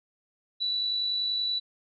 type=tone with amplitude modulation; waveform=sine; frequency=3951 Hz; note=B7; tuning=in tune; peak=-24 dBFS; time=0.6-1.6 s; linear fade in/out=20 ms; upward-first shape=sine; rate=50.5 Hz; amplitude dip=30%; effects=MP3 96 kbps